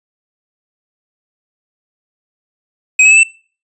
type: tone with pitch steps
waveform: square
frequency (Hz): 2527 / 2573 / 2619 / 2666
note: D#7 / E7 / E7 / E7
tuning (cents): +26 / -43 / -12 / +19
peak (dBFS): -5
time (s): 2.99-3.234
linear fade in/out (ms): 5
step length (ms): 61
effects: noise-tail reverb RT60 0.4 s tail -24 dB re dry + resampled to 22050 Hz